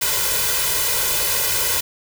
white noise with comb filter, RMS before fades -20 dBFS, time 0.01-1.81 s, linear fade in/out 10 ms, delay 2 ms, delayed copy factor +1, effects none

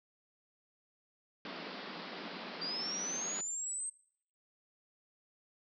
pink band-pass noise, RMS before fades -45 dBFS, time 1.45-3.41 s, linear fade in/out 2 ms, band 170 to 5100 Hz, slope 96 dB/octave
sine linear sweep, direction up, 4699 to 8372 Hz, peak -36 dBFS, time 2.61-3.9 s, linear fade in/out 10 ms
effects noise-tail reverb RT60 0.6 s tail -22 dB re dry

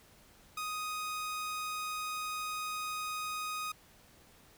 sawtooth tone, 1248 Hz, D#6, 5 cents sharp, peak -32 dBFS, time 0.57-3.72 s, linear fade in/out 5 ms, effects pink hiss -61 dBFS RMS until 4.57 s

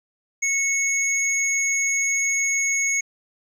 sine tone pair together, 2200 / 6593 Hz, C#7 / G#8, -14 / -14 cents, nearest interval octave + perfect fifth, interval 1900 cents, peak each -21 dBFS, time 0.42-3.01 s, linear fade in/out 10 ms, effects tanh soft clip ceiling -14 dBFS + 9-bit

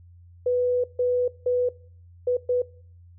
sine tone bursts at uneven times, 494.6 Hz, B4, 3 cents sharp, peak -19 dBFS, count 5, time 0.46-0.84 / 0.99-1.28 / 1.46-1.69 / 2.27-2.37 / 2.49-2.62 s, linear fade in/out 5 ms, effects noise-tail reverb RT60 0.5 s tail -22 dB re dry + added 87 Hz sine -47 dBFS peak until 3.18 s

